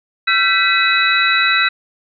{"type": "tone cluster", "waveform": "sine", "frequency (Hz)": [1351, 1543, 1980, 2551, 3919], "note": ["E6", "G6", "B6", "D#7", "B7"], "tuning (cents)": [42, -28, 4, 43, -14], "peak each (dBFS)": -18, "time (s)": [0.27, 1.69], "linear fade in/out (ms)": 10, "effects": []}